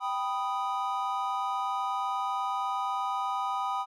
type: chord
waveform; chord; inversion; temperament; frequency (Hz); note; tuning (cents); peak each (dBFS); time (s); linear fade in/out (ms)
triangle; G augmented; none; equal; 784 / 987.8 / 1244.5; G5 / B5 / D#6; 0 / 0 / 0; -31; 0-3.86; 50
effects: none